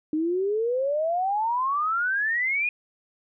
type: exponential sweep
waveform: sine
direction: up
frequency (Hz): 302.3 to 2487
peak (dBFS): -22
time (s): 0.13-2.69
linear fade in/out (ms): 2
effects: none